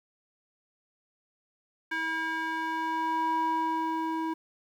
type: tone with band-pass filter sweep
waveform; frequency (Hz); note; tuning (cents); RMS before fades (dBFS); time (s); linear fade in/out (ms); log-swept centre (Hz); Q
square; 322.8; E4; -36; -30; 1.91-4.34; 10; 1700 to 670; 3.1
effects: 10-bit